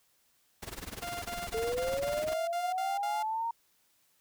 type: noise with tremolo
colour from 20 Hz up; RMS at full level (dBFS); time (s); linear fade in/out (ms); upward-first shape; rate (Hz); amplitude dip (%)
pink; -39; 0.62-2.34; 10; sine; 20; 85
type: tone bursts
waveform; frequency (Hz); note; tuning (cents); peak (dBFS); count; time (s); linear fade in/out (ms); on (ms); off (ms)
sawtooth; 698.5; F5; 0; -33; 9; 1.02-3.228; 5; 200; 51
type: linear sweep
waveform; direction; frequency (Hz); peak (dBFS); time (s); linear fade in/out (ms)
sine; up; 440 to 933; -30; 1.54-3.51; 5
effects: white hiss -70 dBFS RMS until 4.2 s